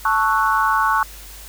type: chord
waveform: sine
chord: F# minor seventh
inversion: first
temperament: equal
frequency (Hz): 880 / 1108.7 / 1318.5 / 1480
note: A5 / C#6 / E6 / F#6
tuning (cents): 0 / 0 / 0 / 0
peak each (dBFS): -20 / -18 / -24 / -21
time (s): 0.05-1.03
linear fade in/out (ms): 2
effects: added 50 Hz sine -39 dBFS peak until 1.48 s + white hiss -40 dBFS RMS until 1.48 s